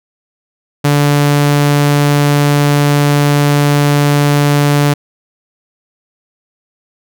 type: tone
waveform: sawtooth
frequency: 144.9 Hz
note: D3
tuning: 23 cents flat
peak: -4 dBFS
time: 0.84-4.94 s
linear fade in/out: 10 ms
effects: none